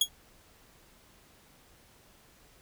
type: tone with exponential decay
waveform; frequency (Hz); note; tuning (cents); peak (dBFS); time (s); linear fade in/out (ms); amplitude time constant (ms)
sawtooth; 3324; G#7; +1; -15; 0.01-0.09; 5; 16
effects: pink hiss -60 dBFS RMS until 2.61 s